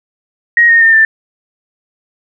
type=tone with pitch steps; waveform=sine; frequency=1883 / 1847.4 / 1812.6 / 1778.3 Hz; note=A#6 / A#6 / A#6 / A6; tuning=+17 / -16 / -49 / +18 cents; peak=-4 dBFS; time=0.57-1.05 s; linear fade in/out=2 ms; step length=120 ms; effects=none